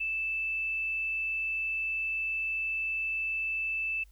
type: tone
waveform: sine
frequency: 2637 Hz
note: E7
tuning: in tune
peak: -29 dBFS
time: 0-4.04 s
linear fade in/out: 10 ms
effects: added 50 Hz sine -53 dBFS peak until 4.11 s + white hiss -69 dBFS RMS until 4.11 s